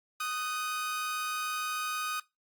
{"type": "tone pair together", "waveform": "sawtooth", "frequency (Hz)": [1244.5, 1506.7], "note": ["D#6", "F#6"], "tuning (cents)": [0, 31], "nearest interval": "minor third", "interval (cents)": 331, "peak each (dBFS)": [-29, -36], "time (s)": [0.2, 2.2], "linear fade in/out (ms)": 5, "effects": ["noise-tail reverb RT60 0.2 s tail -20 dB re dry", "Opus 32 kbps"]}